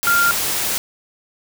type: tone in noise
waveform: sine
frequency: 1394 Hz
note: F6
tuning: 4 cents flat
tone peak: -13 dBFS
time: 0.07-0.31 s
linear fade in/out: 0 ms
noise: white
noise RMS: -21 dBFS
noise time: 0.03-0.78 s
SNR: +5 dB
effects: none